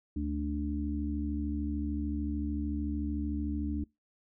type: harmonic tone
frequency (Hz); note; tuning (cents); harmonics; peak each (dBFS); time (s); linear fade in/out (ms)
73.42; D2; 0; 1 / 3 / 4; -34 / -37 / -34; 0.16-3.84; 5
effects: noise-tail reverb RT60 0.2 s tail -24 dB re dry